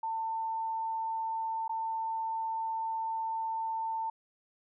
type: tone with dropouts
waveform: sine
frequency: 896 Hz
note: A5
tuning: 31 cents sharp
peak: -31 dBFS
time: 0.03-4.1 s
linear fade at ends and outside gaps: 5 ms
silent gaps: 1.68-1.693 s
effects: none